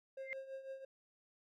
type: tone with tremolo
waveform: triangle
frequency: 535 Hz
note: C5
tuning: 38 cents sharp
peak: -40 dBFS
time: 0.17-0.85 s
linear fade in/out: 5 ms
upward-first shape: triangle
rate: 6 Hz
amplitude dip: 75%
type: tone with exponential growth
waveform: sine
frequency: 2097 Hz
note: C7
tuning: 3 cents sharp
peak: -36 dBFS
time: 0.18-0.33 s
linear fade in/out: 0 ms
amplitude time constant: 32 ms
effects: none